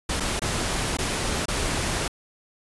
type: noise with dropouts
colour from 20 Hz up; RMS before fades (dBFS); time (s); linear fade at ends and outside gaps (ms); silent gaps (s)
pink; -26; 0.09-2.08; 5; 0.2-0.204 / 0.395-0.418 / 0.971-0.986 / 1.457-1.482
effects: resampled to 24000 Hz